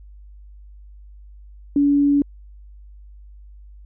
sine tone, 285.3 Hz, C#4, 50 cents sharp, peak -13 dBFS, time 1.76-2.22 s, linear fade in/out 2 ms, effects added 50 Hz sine -40 dBFS peak until 3.85 s

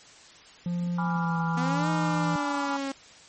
triangle tone with pitch glide, 174.61 to 166.44 Hz, F3 to E3, 0 to +17 cents, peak -24 dBFS, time 0.66-2.36 s, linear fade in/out 2 ms, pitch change -83 cents, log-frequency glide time 1.03-1.43 s
sine chord, G# diminished seventh, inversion none, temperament equal, 830.6 / 987.8 / 1174.7 / 1396.9 Hz, G#5 / B5 / D6 / F6, 0 / 0 / 0 / 0 cents, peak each -33 / -34 / -36 / -35 dBFS, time 0.98-2.77 s, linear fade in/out 5 ms
sawtooth linear two-way sweep, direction up then down, 243.5 to 311.1 to 271.5 Hz, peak -25 dBFS, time 1.57-2.92 s, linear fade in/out 5 ms, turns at 1.89 s
effects white hiss -51 dBFS RMS until 3.28 s + MP3 32 kbps

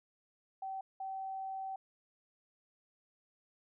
sine tone bursts at uneven times, 769 Hz, G5, 33 cents flat, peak -38 dBFS, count 2, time 0.62-0.81 / 1-1.76 s, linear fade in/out 5 ms, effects none

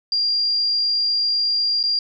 sine tone with dropouts, 4782 Hz, D8, 30 cents sharp, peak -17 dBFS, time 0.12-1.99 s, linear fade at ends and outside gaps 2 ms, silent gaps 1.83-1.837 s, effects none

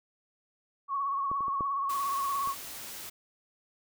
sine tone with vibrato, 1108.7 Hz, C#6, in tune, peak -28 dBFS, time 0.88-2.55 s, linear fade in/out 50 ms, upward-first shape triangle, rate 17 Hz, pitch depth 55 cents each way
clicks, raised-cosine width 2 ms, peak -28 / -33 / -32 / -24 / -34 dBFS, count 5, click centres 1.315 / 1.407 / 1.482 / 1.608 / 2.474 s
white noise, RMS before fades -42 dBFS, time 1.89-3.1 s, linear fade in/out 10 ms
effects none

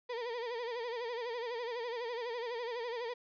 35% pulse tone with vibrato, 473.9 Hz, A#4, 28 cents sharp, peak -35 dBFS, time 0.09-3.14 s, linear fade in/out 10 ms, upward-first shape sine, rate 12 Hz, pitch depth 91 cents each way, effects resampled to 11025 Hz + 11-bit

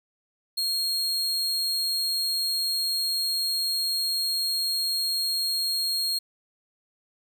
40% pulse tone, 4256 Hz, C8, 29 cents sharp, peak -23 dBFS, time 0.57-6.19 s, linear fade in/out 10 ms, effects none

